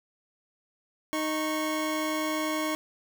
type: tone pair together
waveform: 25% pulse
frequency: 310 / 1100.6 Hz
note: D#4 / C#6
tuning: -6 / -13 cents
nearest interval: octave + minor seventh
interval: 2193 cents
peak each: -25 / -29 dBFS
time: 1.13-2.75 s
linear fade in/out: 0 ms
effects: 8-bit